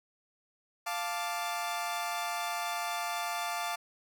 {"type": "chord", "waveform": "sawtooth", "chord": "D minor", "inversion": "first", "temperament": "equal", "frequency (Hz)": [698.5, 880, 1174.7], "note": ["F5", "A5", "D6"], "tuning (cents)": [0, 0, 0], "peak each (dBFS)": [-32, -34, -34], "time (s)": [0.86, 3.76], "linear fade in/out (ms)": 10, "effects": []}